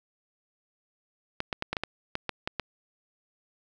clicks, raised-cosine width 0.3 ms, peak -13 dBFS, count 10, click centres 1.404 / 1.528 / 1.624 / 1.73 / 1.768 / 1.836 / 2.154 / 2.293 / 2.475 / 2.597 s, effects none

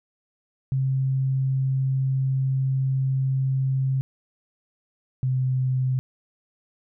sine tone pair in turn, 133.1 / 129.46 Hz, C3 / C3, +30 / -18 cents, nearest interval unison, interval 48 cents, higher first, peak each -20 dBFS, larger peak neither, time 0.72-4.01 / 5.23-5.99 s, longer first, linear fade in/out 0 ms, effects none

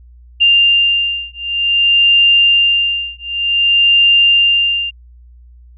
sine beating tone pair, 2794 / 2794.54 Hz, F7 / F7, 0 / 0 cents, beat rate 0.54 Hz, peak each -12 dBFS, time 0.4-4.91 s, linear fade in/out 20 ms, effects added 60 Hz sine -38 dBFS peak until 5.77 s

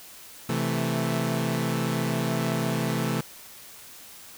sawtooth chord, A minor, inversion first, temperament equal, 130.81 / 164.81 / 220 Hz, C3 / E3 / A3, 0 / 0 / 0 cents, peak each -25 dBFS, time 0.49-3.21 s, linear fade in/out 5 ms, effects white hiss -46 dBFS RMS until 4.37 s

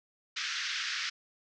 pink band-pass noise, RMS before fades -35 dBFS, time 0.36-1.1 s, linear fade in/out 10 ms, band 1400 to 6000 Hz, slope 48 dB/octave, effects none

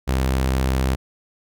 sawtooth tone, 65.41 Hz, C2, in tune, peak -14 dBFS, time 0.07-0.96 s, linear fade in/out 20 ms, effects none

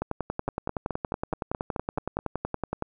two click trains, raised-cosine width 1 ms, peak -14 / -15 dBFS, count 31 / 9, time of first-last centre 0.02-2.824 / 0.48-2.189 s, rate 10.7 / 4.68 Hz, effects none

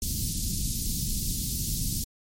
pink band-stop noise, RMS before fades -29 dBFS, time 0.02-2.04 s, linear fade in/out 2 ms, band 230 to 4500 Hz, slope 24 dB/octave, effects MP3 64 kbps

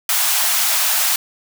white high-pass noise, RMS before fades -17 dBFS, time 0.09-1.16 s, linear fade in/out 2 ms, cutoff 620 Hz, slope 96 dB/octave, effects none

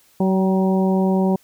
harmonic tone with a mistuned harmonic, 189.1 Hz, F#3, 38 cents sharp, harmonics 1 / 2 / 3 / 4 / 5, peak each -16 / -22 / -26 / -28 / -30 dBFS, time 0.2-1.36 s, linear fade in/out 5 ms, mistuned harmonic 4, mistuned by +24 cents, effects white hiss -56 dBFS RMS until 1.43 s

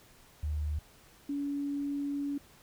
sine tone pair in turn, 75.4 / 284.1 Hz, D2 / C#4, +46 / +43 cents, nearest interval octave + major seventh, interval 2297 cents, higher second, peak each -30 / -31 dBFS, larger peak first, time 0.43-0.79 / 1.29-2.38 s, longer second, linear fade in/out 5 ms, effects pink hiss -59 dBFS RMS until 2.62 s

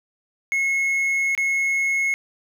triangle tone with dropouts, 2175 Hz, C#7, 33 cents flat, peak -17 dBFS, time 0.52-2.14 s, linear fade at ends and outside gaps 0 ms, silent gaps 1.35-1.377 s, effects none

